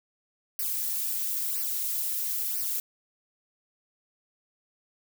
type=noise with flanger; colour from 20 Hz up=violet; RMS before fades=-30 dBFS; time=0.59-2.8 s; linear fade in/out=2 ms; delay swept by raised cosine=0.27 to 5.37 ms; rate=1 Hz; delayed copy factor=-1; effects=none